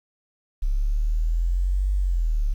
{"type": "exponential two-way sweep", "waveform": "sine", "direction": "up then down", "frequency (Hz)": [33.6, 49.25, 34.28], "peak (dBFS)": -19, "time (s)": [0.62, 2.54], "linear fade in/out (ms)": 10, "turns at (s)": 1.93, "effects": ["9-bit"]}